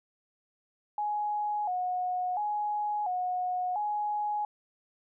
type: tone with vibrato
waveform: sine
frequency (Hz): 780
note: G5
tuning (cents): -9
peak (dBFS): -28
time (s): 0.98-4.45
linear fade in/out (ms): 2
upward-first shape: square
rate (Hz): 0.72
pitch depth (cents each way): 120
effects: none